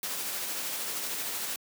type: noise with tremolo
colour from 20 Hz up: white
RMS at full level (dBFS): -33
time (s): 0.03-1.56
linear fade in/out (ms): 2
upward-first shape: sine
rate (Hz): 13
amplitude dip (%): 25
effects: high-pass 200 Hz 12 dB/octave